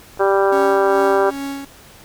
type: clicks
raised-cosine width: 1 ms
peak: -24 / -28 / -29 dBFS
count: 3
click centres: 0.174 / 0.233 / 0.58 s
type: harmonic tone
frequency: 196 Hz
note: G3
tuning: in tune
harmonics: 2 / 3 / 4 / 5 / 6 / 7 / 8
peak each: -15 / -19 / -21 / -23 / -25 / -26 / -27 dBFS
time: 0.19-1.31 s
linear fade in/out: 20 ms
type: tone with tremolo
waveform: 45% pulse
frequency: 277.2 Hz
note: C#4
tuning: in tune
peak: -23 dBFS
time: 0.52-1.65 s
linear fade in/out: 5 ms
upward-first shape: sine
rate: 2.4 Hz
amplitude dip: 55%
effects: pink hiss -44 dBFS RMS until 2.04 s